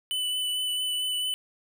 square tone with vibrato, 2993 Hz, F#7, 19 cents sharp, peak -27 dBFS, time 0.11-1.34 s, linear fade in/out 0 ms, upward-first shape sine, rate 4.5 Hz, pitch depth 13 cents each way, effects none

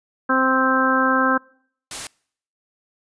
harmonic tone, 261.6 Hz, C4, in tune, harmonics 1 / 2 / 3 / 4 / 5 / 6, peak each -21 / -24 / -29 / -22 / -21 / -21 dBFS, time 0.29-1.38 s, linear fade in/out 10 ms
white noise, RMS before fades -30 dBFS, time 1.91-2.07 s, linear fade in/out 2 ms
effects noise-tail reverb RT60 0.6 s tail -26 dB re dry + resampled to 22050 Hz

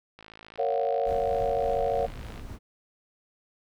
click train, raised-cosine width 0.3 ms, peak -30 dBFS, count 121, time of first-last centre 0.19-2.396 s, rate 54.4 Hz
sine chord, Gb major seventh, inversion first, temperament just, 462.5 / 555 / 693.7 / 740 Hz, Bb4 / Db5 / F5 / Gb5, -14 / +2 / -12 / 0 cents, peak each -29 / -28 / -30 / -31 dBFS, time 0.58-2.07 s, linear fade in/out 20 ms
brown noise with tremolo, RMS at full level -37 dBFS, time 1.04-2.59 s, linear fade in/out 50 ms, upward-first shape triangle, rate 3.4 Hz, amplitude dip 30%
effects none

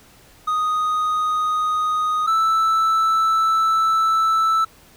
triangle tone pair in turn, 1244.5 / 1318.5 Hz, D#6 / E6, 0 / 0 cents, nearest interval minor second, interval 100 cents, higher second, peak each -16 / -13 dBFS, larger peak second, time 0.47-2.27 / 2.27-4.65 s, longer second, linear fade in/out 10 ms, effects pink hiss -50 dBFS RMS until 4.96 s

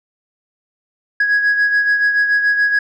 sine beating tone pair, 1661.2 / 1668.2 Hz, G#6 / G#6, 0 / +7 cents, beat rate 7 Hz, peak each -11 / -19 dBFS, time 1.2-2.79 s, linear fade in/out 5 ms, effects tanh soft clip ceiling -9 dBFS

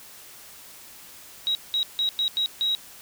sine tone bursts at uneven times, 3832 Hz, A#7, 47 cents sharp, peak -21 dBFS, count 6, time 1.47-1.55 / 1.74-1.83 / 1.99-2.09 / 2.19-2.28 / 2.37-2.46 / 2.61-2.75 s, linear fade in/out 0 ms, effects white hiss -46 dBFS RMS until 3.01 s

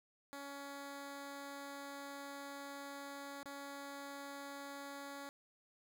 10% pulse tone with dropouts, 280.5 Hz, C#4, 21 cents sharp, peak -38 dBFS, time 0.33-5.29 s, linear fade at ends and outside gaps 0 ms, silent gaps 3.431-3.457 s, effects none

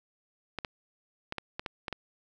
clicks, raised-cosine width 0.3 ms, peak -18 dBFS, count 8, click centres 0.587 / 0.648 / 1.324 / 1.383 / 1.595 / 1.662 / 1.882 / 1.927 s, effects none

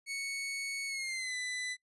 sawtooth tone with pitch glide, 2217 to 1998.1 Hz, C#7 to B6, 0 to +20 cents, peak -32 dBFS, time 0.06-1.77 s, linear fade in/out 50 ms, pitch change -180 cents, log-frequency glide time 0.87-1.35 s, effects noise-tail reverb RT60 0.1 s tail -21 dB re dry + resampled to 24000 Hz

